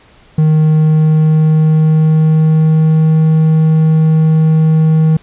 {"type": "tone with pitch glide", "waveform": "triangle", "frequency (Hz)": [155.56, 158.19], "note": ["D#3", "D#3"], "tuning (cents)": [0, 29], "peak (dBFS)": -4, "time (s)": [0.38, 5.17], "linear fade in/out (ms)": 5, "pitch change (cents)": 29, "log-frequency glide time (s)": [0.65, 3.2], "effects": ["pink hiss -45 dBFS RMS until 5.22 s", "resampled to 8000 Hz"]}